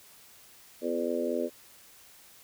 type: harmonic tone with a mistuned harmonic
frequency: 84.7 Hz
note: E2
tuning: 48 cents sharp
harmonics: 3 / 4 / 5 / 6 / 7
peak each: -34 / -34 / -34 / -34 / -34 dBFS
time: 0.81-1.5 s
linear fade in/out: 50 ms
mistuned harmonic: 3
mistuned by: -24 cents
effects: white hiss -55 dBFS RMS until 2.43 s